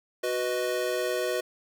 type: chord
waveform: square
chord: B major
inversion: second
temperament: equal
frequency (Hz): 370 / 493.9 / 622.3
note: F#4 / B4 / D#5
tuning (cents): 0 / 0 / 0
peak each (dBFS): -32 / -31 / -32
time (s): 0.23-1.41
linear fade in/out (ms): 10
effects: none